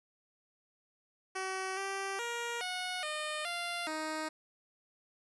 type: tone with pitch steps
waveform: 10% pulse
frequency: 378.9 / 390.3 / 472.1 / 731 / 609 / 695 / 312.3 Hz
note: F#4 / G4 / A#4 / F#5 / D#5 / F5 / D#4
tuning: +41 / -8 / +22 / -21 / -37 / -9 / +7 cents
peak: -27 dBFS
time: 1.35-4.29 s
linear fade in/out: 10 ms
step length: 420 ms
effects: resampled to 24000 Hz

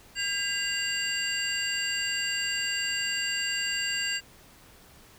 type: tone cluster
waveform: sine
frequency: 1610 / 2008 / 2795 / 4652 / 7550 Hz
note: G6 / B6 / F7 / D8 / A#8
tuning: +46 / +28 / +1 / -17 / +21 cents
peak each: -32 / -36 / -30 / -32 / -34 dBFS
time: 0.15-4.21 s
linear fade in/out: 50 ms
effects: tanh soft clip ceiling -21 dBFS + pink hiss -54 dBFS RMS until 5.18 s

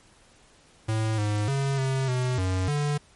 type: tone with pitch steps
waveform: square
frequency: 110.1 / 104.7 / 137.5 / 133.3 / 126.4 / 93 / 146.5 Hz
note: A2 / G#2 / C#3 / C3 / B2 / F#2 / D3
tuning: +2 / +15 / -14 / +33 / +41 / +9 / -4 cents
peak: -24 dBFS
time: 0.88-2.98 s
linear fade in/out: 10 ms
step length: 300 ms
effects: pink hiss -57 dBFS RMS until 3.15 s + MP3 48 kbps

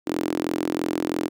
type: tone with high-pass filter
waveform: sawtooth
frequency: 43.01 Hz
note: F1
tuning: 26 cents flat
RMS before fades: -26 dBFS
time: 0.06-1.29 s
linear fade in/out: 20 ms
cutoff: 310 Hz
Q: 4.7
effects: none

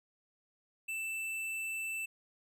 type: tone with hard clipping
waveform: triangle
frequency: 2655 Hz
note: E7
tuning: 12 cents sharp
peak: -37 dBFS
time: 0.88-2.06 s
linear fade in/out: 10 ms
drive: 15 dB
effects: none

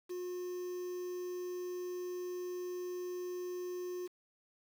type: tone with quantisation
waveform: triangle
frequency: 360 Hz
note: F#4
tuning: 47 cents flat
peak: -36 dBFS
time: 0.09-4.08 s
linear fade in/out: 20 ms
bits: 9
effects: none

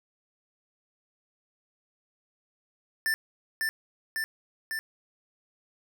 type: tone with echo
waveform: square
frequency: 1775 Hz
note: A6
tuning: 15 cents sharp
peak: -25 dBFS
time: 3.06-3.14 s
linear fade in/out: 0 ms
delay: 550 ms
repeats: 3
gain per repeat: -2 dB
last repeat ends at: 4.79 s
effects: none

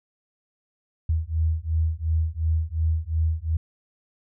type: beating tone pair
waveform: sine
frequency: 79 / 81.8 Hz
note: D#2 / E2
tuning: +27 / -13 cents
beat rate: 2.8 Hz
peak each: -24 dBFS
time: 1.09-3.57 s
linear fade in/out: 5 ms
effects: none

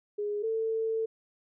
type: tone pair in turn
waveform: sine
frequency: 414.3 / 446.4 Hz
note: G#4 / A4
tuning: -4 / +25 cents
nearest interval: minor second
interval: 129 cents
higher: second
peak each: -29 / -27 dBFS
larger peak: second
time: 0.18-0.43 / 0.43-1.06 s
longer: second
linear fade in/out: 10 ms
effects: none

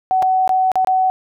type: tone with dropouts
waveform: sine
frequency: 751 Hz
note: F#5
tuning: 26 cents sharp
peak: -12 dBFS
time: 0.11-1.1 s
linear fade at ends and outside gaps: 0 ms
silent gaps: 0.223-0.227 / 0.477-0.493 / 0.717-0.756 / 0.847-0.872 s
effects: none

